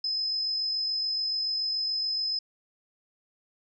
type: tone with amplitude modulation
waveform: sine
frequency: 5100 Hz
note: D#8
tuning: 42 cents sharp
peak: -25 dBFS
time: 0.04-2.39 s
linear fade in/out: 5 ms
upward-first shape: sine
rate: 47 Hz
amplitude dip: 30%
effects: none